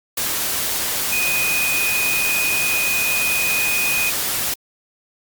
sine tone in noise, 2488 Hz, D#7, 1 cent flat, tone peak -19 dBFS, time 1.12-4.1 s, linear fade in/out 5 ms, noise white, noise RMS -22 dBFS, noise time 0.17-4.54 s, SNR 0 dB, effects Opus 48 kbps

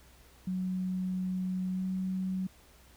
sine tone with pitch glide, 185 to 187.26 Hz, F#3 to F#3, 0 to +21 cents, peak -30 dBFS, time 0.47-2.47 s, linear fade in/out 5 ms, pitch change +21 cents, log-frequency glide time 1.72-1.83 s, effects added 63 Hz sine -59 dBFS peak until 2.96 s + pink hiss -60 dBFS RMS until 2.96 s

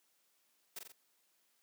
white noise with echo, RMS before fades -44 dBFS, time 0.76-0.79 s, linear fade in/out 5 ms, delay 44 ms, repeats 3, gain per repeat -4 dB, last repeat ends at 0.922 s, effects white hiss -75 dBFS RMS until 1.62 s + high-pass 200 Hz 12 dB/octave

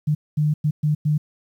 sine tone bursts at uneven times, 150.8 Hz, D3, 46 cents sharp, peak -16 dBFS, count 5, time 0.07-0.15 / 0.37-0.54 / 0.64-0.71 / 0.83-0.95 / 1.05-1.18 s, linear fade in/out 10 ms, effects 9-bit

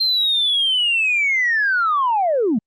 sine linear sweep, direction down, 4186 to 190.6 Hz, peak -14 dBFS, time 0-2.59 s, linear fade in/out 10 ms, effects tanh soft clip ceiling -11 dBFS + Opus 48 kbps

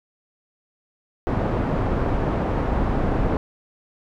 pink low-pass noise, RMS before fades -22 dBFS, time 1.27-3.37 s, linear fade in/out 0 ms, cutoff 930 Hz, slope 12 dB/octave, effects none

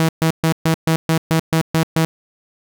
sawtooth tone bursts, 161.6 Hz, E3, 34 cents flat, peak -9 dBFS, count 10, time 0-2.05 s, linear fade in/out 0 ms, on 88 ms, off 130 ms, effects none

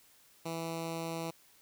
10% pulse tone with notch filter, 164.81 Hz, E3, in tune, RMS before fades -38 dBFS, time 0.45-1.31 s, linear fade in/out 10 ms, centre 1700 Hz, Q 1.8, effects white hiss -63 dBFS RMS until 1.61 s

